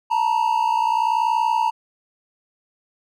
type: tone pair together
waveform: triangle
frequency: 888.2 / 949 Hz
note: A5 / A#5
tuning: +16 / +31 cents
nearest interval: minor second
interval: 115 cents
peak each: -18 dBFS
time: 0.1-1.71 s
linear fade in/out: 20 ms
effects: none